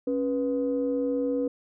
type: tone pair together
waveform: sine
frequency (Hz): 275 / 489.5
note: C#4 / B4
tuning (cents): -14 / -15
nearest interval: minor seventh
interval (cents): 999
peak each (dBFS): -26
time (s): 0.07-1.48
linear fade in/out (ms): 5
effects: tanh soft clip ceiling -17 dBFS